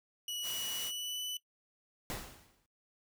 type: tone with pitch glide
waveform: sawtooth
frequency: 2933 to 2986 Hz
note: F#7 to F#7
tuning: -16 to +15 cents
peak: -34 dBFS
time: 0.28-1.37 s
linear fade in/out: 2 ms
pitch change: +31 cents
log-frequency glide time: 0.73-1.21 s
type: noise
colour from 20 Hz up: white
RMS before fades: -43 dBFS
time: 0.42-0.92 s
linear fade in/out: 50 ms
type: noise with exponential decay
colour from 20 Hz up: pink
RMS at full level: -38 dBFS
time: 2.1-2.66 s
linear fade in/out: 0 ms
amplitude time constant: 120 ms
effects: noise-tail reverb RT60 0.1 s tail -18 dB re dry